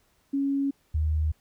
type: tone pair in turn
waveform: sine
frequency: 277.2 / 77.47 Hz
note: C#4 / D#2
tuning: 0 / -7 cents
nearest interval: octave + minor seventh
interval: 2207 cents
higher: first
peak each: -23 / -22 dBFS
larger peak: second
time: 0.33-0.71 / 0.94-1.32 s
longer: neither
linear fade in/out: 10 ms
effects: pink hiss -67 dBFS RMS until 1.4 s